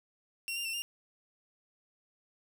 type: tone with pitch steps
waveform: sawtooth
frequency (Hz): 2739 / 2793 / 2695 / 2802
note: F7 / F7 / E7 / F7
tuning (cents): -34 / -1 / +38 / +5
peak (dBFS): -31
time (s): 0.48-0.82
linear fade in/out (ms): 0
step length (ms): 85
effects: none